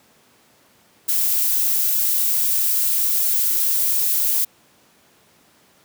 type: noise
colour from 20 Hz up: violet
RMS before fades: -19 dBFS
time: 1.08-4.45 s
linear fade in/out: 10 ms
effects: pink hiss -55 dBFS RMS until 5.84 s + high-pass 150 Hz 12 dB/octave